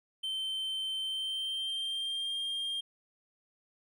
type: tone with pitch glide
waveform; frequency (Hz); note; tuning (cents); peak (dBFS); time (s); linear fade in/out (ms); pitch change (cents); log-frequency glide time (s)
triangle; 3102 to 3206; G7 to G7; -19 to +38; -31; 0.23-2.81; 10; +57; 1-2.37
effects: none